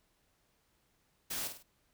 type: noise with echo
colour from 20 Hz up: white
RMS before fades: -38 dBFS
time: 1.3-1.48 s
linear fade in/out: 10 ms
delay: 50 ms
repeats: 3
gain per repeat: -7 dB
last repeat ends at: 1.63 s
effects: pink hiss -74 dBFS RMS until 1.93 s